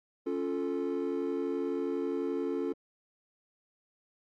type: chord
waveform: triangle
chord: Db augmented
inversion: none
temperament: equal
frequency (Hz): 277.2 / 349.2 / 440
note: Db4 / F4 / A4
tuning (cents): 0 / 0 / 0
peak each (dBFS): -32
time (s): 0.26-2.73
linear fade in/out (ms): 10
effects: tanh soft clip ceiling -21 dBFS + Opus 48 kbps